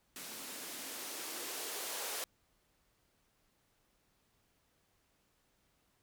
violet noise with band-pass filter sweep, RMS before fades -43 dBFS, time 0.16-2.24 s, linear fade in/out 0 ms, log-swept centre 210 to 480 Hz, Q 2.1, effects pink hiss -75 dBFS RMS until 6.02 s

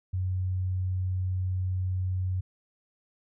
sine tone, 92.5 Hz, F#2, in tune, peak -26 dBFS, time 0.13-2.41 s, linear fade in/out 10 ms, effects none

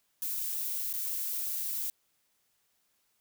violet noise with dropouts, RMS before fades -34 dBFS, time 0.22-1.9 s, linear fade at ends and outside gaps 0 ms, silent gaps 0.928-0.938 s, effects white hiss -74 dBFS RMS until 3.2 s

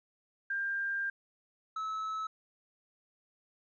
sine / triangle tone pair in turn, 1595 / 1298.8 Hz, G6 / E6, +30 / -26 cents, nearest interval major third, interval 356 cents, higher first, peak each -31 / -32 dBFS, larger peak first, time 0.5-1.1 / 1.76-2.27 s, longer first, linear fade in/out 5 ms, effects resampled to 16000 Hz + 12-bit

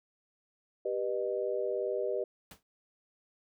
sine chord, G augmented, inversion none, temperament just, 392 / 490 / 612.5 Hz, G4 / B4 / D#5, 0 / -14 / -27 cents, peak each -34 / -34 / -35 dBFS, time 0.85-2.24 s, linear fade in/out 5 ms
pink noise with exponential decay, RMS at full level -46 dBFS, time 2.51-2.63 s, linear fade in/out 2 ms, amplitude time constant 25 ms
effects none

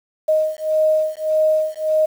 sine beating tone pair, 622.3 / 624 Hz, D#5 / D#5, 0 / +5 cents, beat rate 1.7 Hz, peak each -18 dBFS, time 0.28-2.06 s, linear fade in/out 10 ms, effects 7-bit

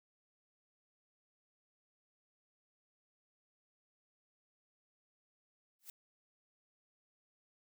blue noise with exponential growth, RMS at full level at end -45 dBFS, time 5.79-5.9 s, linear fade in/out 2 ms, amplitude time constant 22 ms, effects none

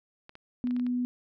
clicks, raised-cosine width 0.3 ms, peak -31 dBFS, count 7, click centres 0.294 / 0.354 / 0.672 / 0.709 / 0.765 / 0.797 / 0.866 s
sine tone, 246.9 Hz, B3, in tune, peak -26 dBFS, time 0.64-1.05 s, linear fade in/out 0 ms
effects none

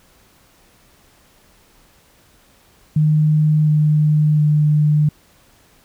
sine tone with pitch steps, 153.2 / 151.79 / 150.39 Hz, D#3 / D#3 / D3, -27 / -43 / +41 cents, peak -11 dBFS, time 2.96-5.09 s, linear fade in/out 5 ms, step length 710 ms, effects pink hiss -53 dBFS RMS until 5.84 s

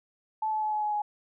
sine tone with pitch steps, 870 / 863 / 856 / 849.1 / 842.3 / 835.5 Hz, A5 / A5 / A5 / G#5 / G#5 / G#5, -20 / -34 / -48 / +38 / +24 / +10 cents, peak -26 dBFS, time 0.42-1.02 s, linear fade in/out 5 ms, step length 100 ms, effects none

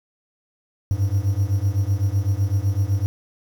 triangle beating tone pair, 94.8 / 102.7 Hz, F#2 / G#2, +43 / -19 cents, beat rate 7.9 Hz, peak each -19 dBFS, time 0.91-3.06 s, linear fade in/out 0 ms, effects 7-bit

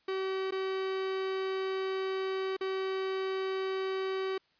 45% pulse tone with dropouts, 381.7 Hz, G4, 46 cents flat, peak -31 dBFS, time 0.08-4.38 s, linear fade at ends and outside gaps 5 ms, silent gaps 0.509-0.521 / 2.567-2.609 s, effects white hiss -70 dBFS RMS until 4.59 s + resampled to 11025 Hz

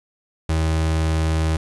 35% pulse tone, 79.8 Hz, D#2, 44 cents sharp, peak -16 dBFS, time 0.49-1.57 s, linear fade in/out 5 ms, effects resampled to 24000 Hz + 8-bit

